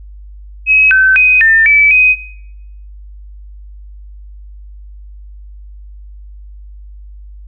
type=tone with pitch steps; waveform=sine; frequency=2551 / 1535 / 2508 / 1798 / 2302 / 2510 Hz; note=D#7 / G6 / D#7 / A6 / D7 / D#7; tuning=+43 / -37 / +13 / +37 / -35 / +15 cents; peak=-5 dBFS; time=0.66-2.16 s; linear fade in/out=50 ms; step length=250 ms; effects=noise-tail reverb RT60 0.8 s tail -20 dB re dry + added 50 Hz sine -30 dBFS peak until 7.47 s